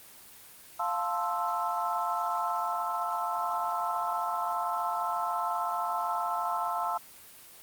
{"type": "chord", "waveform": "sine", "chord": "F major seventh", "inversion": "none", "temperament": "equal", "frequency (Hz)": [698.5, 880, 1046.5, 1318.5], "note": ["F5", "A5", "C6", "E6"], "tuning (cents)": [0, 0, 0, 0], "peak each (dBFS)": -33, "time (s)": [0.79, 6.98], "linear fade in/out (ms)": 10, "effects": ["white hiss -51 dBFS RMS until 7.62 s", "Opus 24 kbps"]}